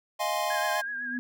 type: chord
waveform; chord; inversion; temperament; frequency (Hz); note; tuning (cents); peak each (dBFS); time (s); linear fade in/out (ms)
square; F minor seventh; third; equal; 622.3 / 698.5 / 830.6 / 1046.5; Eb5 / F5 / Ab5 / C6; 0 / 0 / 0 / 0; -33; 0.19-0.82; 20
type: tone with vibrato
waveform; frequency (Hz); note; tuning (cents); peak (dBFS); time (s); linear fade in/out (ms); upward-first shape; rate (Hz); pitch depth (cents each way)
sine; 1636; G#6; -26; -31; 0.5-1.18; 5; sine; 8; 47
type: tone with exponential growth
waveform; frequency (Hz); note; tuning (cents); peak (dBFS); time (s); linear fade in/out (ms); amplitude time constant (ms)
sine; 247.9; B3; +7; -29; 0.82-1.19; 0; 79
effects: none